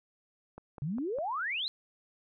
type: click train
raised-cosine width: 1 ms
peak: -31 dBFS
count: 4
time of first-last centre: 0.58-1.186 s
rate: 4.95 Hz
type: exponential sweep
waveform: sine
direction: up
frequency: 132.5 to 4186 Hz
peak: -31 dBFS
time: 0.82-1.68 s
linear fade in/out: 0 ms
effects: none